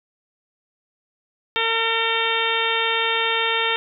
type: harmonic tone with a mistuned harmonic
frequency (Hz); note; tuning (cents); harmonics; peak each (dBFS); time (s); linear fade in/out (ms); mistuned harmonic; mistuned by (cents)
454.5; A#4; -44; 1 / 2 / 3 / 4 / 5 / 6 / 7 / 8; -27 / -27 / -27 / -27 / -27 / -27 / -27 / -27; 1.56-3.76; 0; 7; -19
effects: none